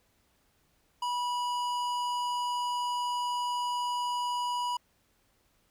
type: tone with tanh clipping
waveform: sine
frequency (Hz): 976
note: B5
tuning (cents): -21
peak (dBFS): -31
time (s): 1.02-4.77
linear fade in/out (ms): 5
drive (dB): 16
effects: pink hiss -70 dBFS RMS until 5.7 s